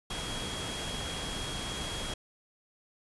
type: tone in noise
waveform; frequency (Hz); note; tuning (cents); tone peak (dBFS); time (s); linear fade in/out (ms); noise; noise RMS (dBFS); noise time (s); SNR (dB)
sine; 3288; G#7; -18; -40; 0.1-2.14; 5; pink; -37; 0.1-2.14; -6
effects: resampled to 24000 Hz